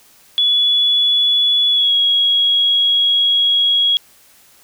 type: tone with pitch glide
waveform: sine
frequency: 3413 to 3314 Hz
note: G#7 to G#7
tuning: +47 to -4 cents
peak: -11 dBFS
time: 0.38-3.97 s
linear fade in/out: 0 ms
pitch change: -51 cents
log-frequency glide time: 1.7-1.93 s
effects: white hiss -49 dBFS RMS until 4.63 s